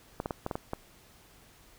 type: clicks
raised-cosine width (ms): 1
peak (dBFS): -18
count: 7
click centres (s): 0.201 / 0.259 / 0.308 / 0.464 / 0.512 / 0.555 / 0.734
effects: pink hiss -58 dBFS RMS until 1.78 s